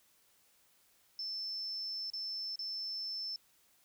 sine tone with dropouts, 5300 Hz, E8, 9 cents sharp, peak -37 dBFS, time 1.19-3.36 s, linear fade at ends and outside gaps 1 ms, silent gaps 2.101-2.135 / 2.557-2.591 s, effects white hiss -69 dBFS RMS until 3.84 s

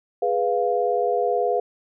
sine chord, F diminished, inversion first, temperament equal, 415.3 / 493.9 / 698.5 Hz, Ab4 / Cb5 / F5, 0 / 0 / 0 cents, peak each -24 / -23 / -23 dBFS, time 0.22-1.6 s, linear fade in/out 5 ms, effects none

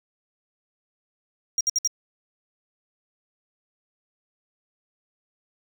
triangle tone bursts, 5700 Hz, F8, 34 cents sharp, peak -18 dBFS, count 4, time 1.58-1.875 s, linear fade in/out 2 ms, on 28 ms, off 61 ms, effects 8-bit

